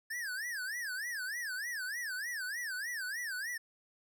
square tone with vibrato, 1702 Hz, G#6, 42 cents sharp, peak -37 dBFS, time 0.1-3.58 s, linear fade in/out 10 ms, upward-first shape sine, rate 3.3 Hz, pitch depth 250 cents each way, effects none

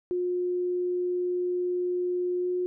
sine tone with pitch glide, 358.2 to 360.7 Hz, F4 to F#4, +44 to -44 cents, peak -25 dBFS, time 0.11-2.66 s, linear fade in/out 0 ms, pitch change +12 cents, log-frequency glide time 2.39-2.49 s, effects none

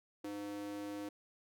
square tone with high-pass filter, 102.1 Hz, G#2, 29 cents flat, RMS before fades -43 dBFS, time 0.24-1.09 s, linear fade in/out 5 ms, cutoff 360 Hz, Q 9.2, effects none

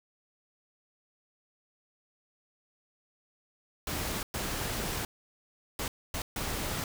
pink noise bursts at uneven times, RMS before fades -34 dBFS, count 5, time 3.87-4.23 / 4.34-5.05 / 5.79-5.88 / 6.14-6.22 / 6.36-6.84 s, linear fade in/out 2 ms, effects none

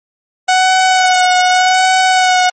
sawtooth tone with vibrato, 740 Hz, F#5, in tune, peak -4 dBFS, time 0.48-2.5 s, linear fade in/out 10 ms, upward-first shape sine, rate 0.85 Hz, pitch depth 23 cents each way, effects MP3 32 kbps

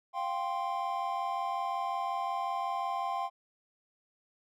triangle chord, F suspended second, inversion none, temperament equal, 698.5 / 784 / 1046.5 Hz, F5 / G5 / C6, 0 / 0 / 0 cents, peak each -35 / -33 / -33 dBFS, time 0.13-3.3 s, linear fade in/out 50 ms, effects none

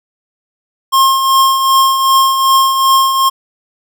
square tone with tremolo, 1070 Hz, C6, 38 cents sharp, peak -6 dBFS, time 0.92-3.3 s, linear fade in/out 20 ms, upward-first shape triangle, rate 2.6 Hz, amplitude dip 55%, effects none

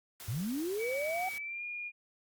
white noise, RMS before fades -47 dBFS, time 0.2-1.38 s, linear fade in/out 0 ms
sine linear sweep, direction up, 95 to 765 Hz, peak -32 dBFS, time 0.28-1.29 s, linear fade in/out 5 ms
sine tone with pitch glide, 2277 to 2426 Hz, C#7 to D#7, +46 to -44 cents, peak -37 dBFS, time 0.78-1.92 s, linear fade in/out 50 ms, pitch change +110 cents, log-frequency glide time 1.35-1.63 s
effects Opus 48 kbps

